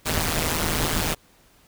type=noise with amplitude modulation; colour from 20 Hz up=pink; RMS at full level=-20 dBFS; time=0.05-1.15 s; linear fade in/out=20 ms; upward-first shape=sine; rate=159 Hz; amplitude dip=95%; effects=pink hiss -57 dBFS RMS until 1.67 s